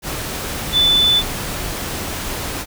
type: tone in noise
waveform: sine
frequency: 3500 Hz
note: A7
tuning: 10 cents flat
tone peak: -11 dBFS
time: 0.72-1.23 s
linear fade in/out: 50 ms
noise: pink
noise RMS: -25 dBFS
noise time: 0.02-2.66 s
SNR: +11 dB
effects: none